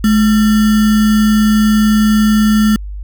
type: tone with sample-and-hold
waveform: sine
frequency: 214 Hz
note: A3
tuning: 48 cents flat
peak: -7 dBFS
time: 0.04-2.76 s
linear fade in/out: 2 ms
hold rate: 1575 Hz
effects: added 50 Hz sine -22 dBFS peak until 3.03 s